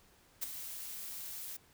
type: noise with ADSR envelope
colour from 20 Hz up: blue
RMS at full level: -34 dBFS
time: 0.41-1.57 s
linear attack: 21 ms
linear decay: 14 ms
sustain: -10 dB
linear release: 8 ms
effects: pink hiss -65 dBFS RMS until 1.73 s